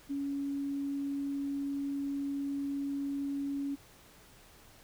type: tone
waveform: sine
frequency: 280 Hz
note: C#4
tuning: 18 cents sharp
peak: -32 dBFS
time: 0.09-3.76 s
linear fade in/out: 20 ms
effects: pink hiss -58 dBFS RMS until 4.83 s